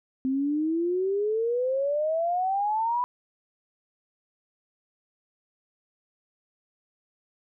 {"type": "exponential sweep", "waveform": "sine", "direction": "up", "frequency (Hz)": [258.5, 996], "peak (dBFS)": -23, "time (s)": [0.25, 3.04], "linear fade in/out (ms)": 0, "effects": []}